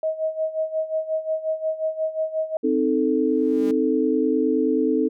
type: tone with tremolo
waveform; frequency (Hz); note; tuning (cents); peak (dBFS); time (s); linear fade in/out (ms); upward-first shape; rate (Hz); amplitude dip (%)
sine; 633; D#5; +30; -19; 0.03-2.57; 2; sine; 5.6; 80
type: chord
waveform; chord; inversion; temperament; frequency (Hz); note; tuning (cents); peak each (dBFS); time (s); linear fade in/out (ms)
sine; A diminished; first; equal; 261.6 / 311.1 / 440; C4 / Eb4 / A4; 0 / 0 / 0; -22; 2.63-5.09; 20
type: tone with exponential growth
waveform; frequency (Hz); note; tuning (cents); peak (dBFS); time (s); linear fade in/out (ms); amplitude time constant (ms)
sawtooth; 201.4; G3; +47; -28; 3.15-3.71; 2; 120
effects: none